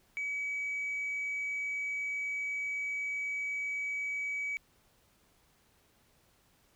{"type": "tone", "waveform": "sine", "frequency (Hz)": 2277, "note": "C#7", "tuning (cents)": 46, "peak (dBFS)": -31, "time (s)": [0.17, 4.57], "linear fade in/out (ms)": 0, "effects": ["tanh soft clip ceiling -30 dBFS", "pink hiss -68 dBFS RMS until 6.75 s"]}